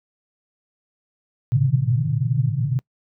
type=band-pass noise; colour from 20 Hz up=white; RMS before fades=-20 dBFS; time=1.52-2.79 s; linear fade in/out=0 ms; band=110 to 150 Hz; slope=96 dB/octave; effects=noise-tail reverb RT60 0.1 s tail -25 dB re dry